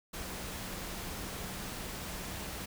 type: tone in noise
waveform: sine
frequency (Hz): 188.2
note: F#3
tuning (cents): +30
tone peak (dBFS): -49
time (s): 0.13-2.66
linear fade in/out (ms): 10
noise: pink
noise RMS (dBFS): -41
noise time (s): 0.13-2.66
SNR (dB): -11
effects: none